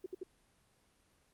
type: tone bursts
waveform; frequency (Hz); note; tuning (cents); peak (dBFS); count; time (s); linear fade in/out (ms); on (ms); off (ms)
sine; 370; F#4; 0; -38; 3; 0.04-0.234; 5; 22; 64
effects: pink hiss -71 dBFS RMS until 1.33 s + Opus 24 kbps